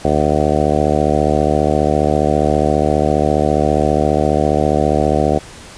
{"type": "harmonic tone", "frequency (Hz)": 74.8, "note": "D2", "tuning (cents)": 32, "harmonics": [1, 2, 3, 4, 5, 6, 7, 8, 9, 10], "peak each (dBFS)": [-21, -21, -21, -21, -21, -21, -21, -21, -21, -21], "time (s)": [0.04, 5.39], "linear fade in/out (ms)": 10, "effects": ["pink hiss -36 dBFS RMS until 5.77 s", "resampled to 22050 Hz"]}